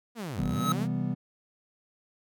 sawtooth linear two-way sweep, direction down then up, 246.9 to 41.2 to 246.9 Hz, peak -30 dBFS, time 0.15-0.88 s, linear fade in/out 50 ms, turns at 0.45 s
square tone with exponential growth, 1283 Hz, E6, 47 cents flat, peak -24 dBFS, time 0.33-0.72 s, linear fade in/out 1 ms, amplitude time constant 83 ms
triangle chord, C major seventh, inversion none, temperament equal, 130.81 / 164.81 / 196 / 246.9 Hz, C3 / E3 / G3 / B3, 0 / 0 / 0 / 0 cents, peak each -31 dBFS, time 0.37-1.15 s, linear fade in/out 20 ms
effects none

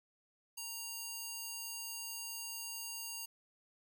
square tone with high-pass filter, 932.3 Hz, A#5, in tune, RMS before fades -44 dBFS, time 0.57-3.26 s, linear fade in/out 10 ms, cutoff 4700 Hz, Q 0.56, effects none

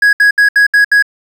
triangle tone bursts, 1662 Hz, G#6, 1 cent sharp, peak -3 dBFS, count 6, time 0.02-1.025 s, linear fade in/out 5 ms, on 110 ms, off 69 ms, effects 7-bit

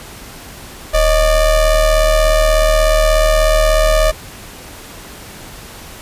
square ring-modulated tone, 293.7 Hz, D4, in tune, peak -7 dBFS, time 0.93-4.12 s, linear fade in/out 20 ms, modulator 332 Hz, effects pink hiss -34 dBFS RMS until 6.01 s + resampled to 32000 Hz

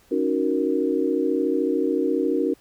sine chord, D# minor seventh, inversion third, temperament equal, 277.2 / 311.1 / 370 / 466.2 Hz, C#4 / D#4 / F#4 / A#4, 0 / 0 / 0 / 0 cents, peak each -25 dBFS, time 0.11-2.54 s, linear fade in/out 10 ms, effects pink hiss -57 dBFS RMS until 2.6 s

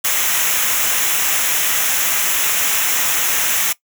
white noise with comb filter, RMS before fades -17 dBFS, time 0.04-3.73 s, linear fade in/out 10 ms, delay 0.22 ms, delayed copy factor -0.65, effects noise-tail reverb RT60 0.1 s tail -19 dB re dry

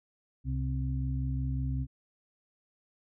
harmonic tone, 65.41 Hz, C2, in tune, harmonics 1 / 2 / 4, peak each -32 / -32 / -39 dBFS, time 0.44-1.87 s, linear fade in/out 50 ms, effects none

